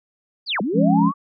sine linear two-way sweep, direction down then up, 4978 to 174.61 to 1166 Hz, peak -20 dBFS, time 0.46-1.14 s, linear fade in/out 50 ms, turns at 0.61 s
sine chord, Db major, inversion first, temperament just, 173.24 / 207.9 / 277.2 Hz, F3 / Ab3 / Db4, -14 / +2 / 0 cents, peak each -18 dBFS, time 0.73-1.12 s, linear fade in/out 50 ms
effects none

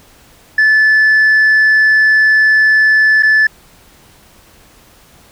sine tone with dropouts, 1740 Hz, A6, 20 cents flat, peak -4 dBFS, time 0.58-3.47 s, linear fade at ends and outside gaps 5 ms, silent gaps 3.225-3.231 s, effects tanh soft clip ceiling -5 dBFS + pink hiss -45 dBFS RMS until 5.31 s

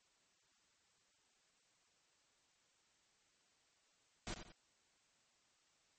pink noise with echo, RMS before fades -44 dBFS, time 4.27-4.34 s, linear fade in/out 0 ms, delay 90 ms, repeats 2, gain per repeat -8 dB, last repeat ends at 4.52 s, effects white hiss -75 dBFS RMS until 5.98 s + MP3 32 kbps

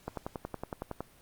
click train, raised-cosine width 1 ms, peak -21 dBFS, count 11, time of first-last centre 0.08-1.006 s, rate 10.8 Hz, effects pink hiss -60 dBFS RMS until 1.21 s + Opus 48 kbps

